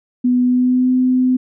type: tone with pitch glide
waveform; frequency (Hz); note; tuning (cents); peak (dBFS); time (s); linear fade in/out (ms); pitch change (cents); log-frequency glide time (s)
sine; 248.2 to 254.6; B3 to C4; +9 to -47; -11; 0.24-1.37; 10; +44; 0.42-0.92
effects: none